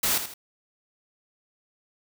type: noise with echo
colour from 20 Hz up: white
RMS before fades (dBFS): -24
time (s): 0.03-0.18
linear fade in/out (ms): 5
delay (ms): 80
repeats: 2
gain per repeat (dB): -9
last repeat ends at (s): 0.34
effects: none